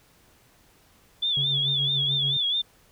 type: tone with vibrato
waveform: sine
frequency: 3455 Hz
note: A7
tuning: 32 cents flat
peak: -22 dBFS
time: 1.22-2.62 s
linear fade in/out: 10 ms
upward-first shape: sine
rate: 4.6 Hz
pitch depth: 86 cents each way
type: tone with tremolo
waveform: triangle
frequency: 138.6 Hz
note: C#3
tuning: in tune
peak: -26 dBFS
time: 1.37-2.37 s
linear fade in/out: 2 ms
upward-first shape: sine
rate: 6.9 Hz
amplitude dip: 45%
effects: pink hiss -59 dBFS RMS until 2.91 s